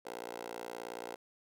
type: tone with high-pass filter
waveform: 10% pulse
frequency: 58.7 Hz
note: A#1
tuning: 13 cents sharp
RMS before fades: -44 dBFS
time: 0.05-1.16 s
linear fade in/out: 10 ms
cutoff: 530 Hz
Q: 4.6
effects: none